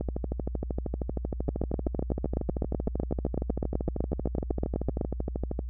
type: two click trains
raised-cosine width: 2 ms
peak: -17 / -14 dBFS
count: 73 / 29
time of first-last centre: 0.01-5.591 / 1.49-5.012 s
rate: 12.9 / 7.95 Hz
effects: added 60 Hz sine -32 dBFS peak until 5.69 s